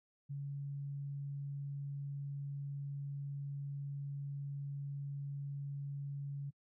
sine tone, 140.9 Hz, C#3, 29 cents sharp, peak -39 dBFS, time 0.29-6.51 s, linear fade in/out 20 ms, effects noise-tail reverb RT60 0.1 s tail -26 dB re dry

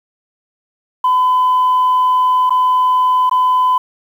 sine tone with dropouts, 1010 Hz, B5, 39 cents sharp, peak -8 dBFS, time 1.04-3.78 s, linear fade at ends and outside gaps 5 ms, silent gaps 2.496-2.505 / 3.296-3.312 s, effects tanh soft clip ceiling -7 dBFS + 7-bit

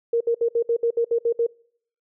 sine tone bursts, 466.3 Hz, A#4, 1 cent sharp, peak -17 dBFS, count 10, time 0.13-1.466 s, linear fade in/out 5 ms, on 76 ms, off 64 ms, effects noise-tail reverb RT60 0.6 s tail -25 dB re dry

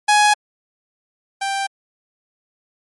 sawtooth tone pair in turn, 836 / 786.3 Hz, G#5 / G5, +11 / +5 cents, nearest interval minor second, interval 106 cents, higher first, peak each -7 / -16 dBFS, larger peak first, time 0.08-0.34 / 1.41-1.67 s, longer neither, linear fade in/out 10 ms, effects MP3 48 kbps

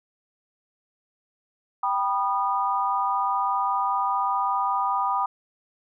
sine chord, G augmented, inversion none, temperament just, 784 / 980 / 1225 Hz, G5 / B5 / D#6, 0 / -14 / -27 cents, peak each -27 / -25 / -26 dBFS, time 1.83-5.26 s, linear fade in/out 5 ms, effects none

